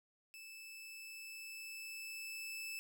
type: tone with level ramp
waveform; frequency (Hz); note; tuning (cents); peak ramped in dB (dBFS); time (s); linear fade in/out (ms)
sawtooth; 2628; E7; -6; -48 to -39; 0.34-2.79; 0
effects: none